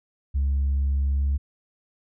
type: tone with pitch glide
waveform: sine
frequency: 69.1 to 69.74 Hz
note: C#2 to C#2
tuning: -5 to +11 cents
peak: -18 dBFS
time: 0.34-1.38 s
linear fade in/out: 20 ms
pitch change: +16 cents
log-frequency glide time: 1.13-1.24 s
effects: tanh soft clip ceiling -18 dBFS